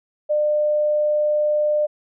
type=tone; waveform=sine; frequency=600 Hz; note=D5; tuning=37 cents sharp; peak=-16 dBFS; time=0.29-1.87 s; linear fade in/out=20 ms; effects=none